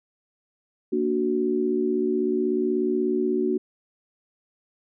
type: chord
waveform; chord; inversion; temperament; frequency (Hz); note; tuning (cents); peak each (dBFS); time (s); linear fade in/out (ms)
sine; Bb augmented; none; equal; 233.1 / 293.7 / 370; Bb3 / D4 / F#4; 0 / 0 / 0; -27 / -27 / -23; 0.92-3.58; 10
effects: none